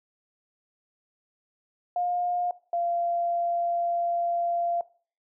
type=tone pair in turn; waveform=sine; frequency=710 / 689.8 Hz; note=F5 / F5; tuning=+28 / -22 cents; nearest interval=unison; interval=50 cents; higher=first; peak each=-24 dBFS; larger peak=neither; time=1.96-2.51 / 2.73-4.81 s; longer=second; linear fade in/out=2 ms; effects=noise-tail reverb RT60 0.4 s tail -19 dB re dry